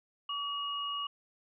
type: tone pair together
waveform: sine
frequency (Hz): 1141.7 / 2880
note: D6 / F#7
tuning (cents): -49 / -47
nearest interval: octave + major third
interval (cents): 1602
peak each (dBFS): -36 / -36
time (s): 0.29-1.07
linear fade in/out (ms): 5
effects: none